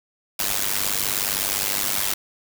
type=noise with amplitude modulation; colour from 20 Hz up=white; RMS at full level=-20 dBFS; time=0.39-2.14 s; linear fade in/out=5 ms; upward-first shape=sine; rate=99.3 Hz; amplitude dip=90%; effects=none